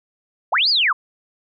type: linear two-way sweep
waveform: sine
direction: up then down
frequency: 507 to 5060 to 960 Hz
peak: -14 dBFS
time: 0.52-0.93 s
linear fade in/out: 10 ms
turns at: 0.69 s
effects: none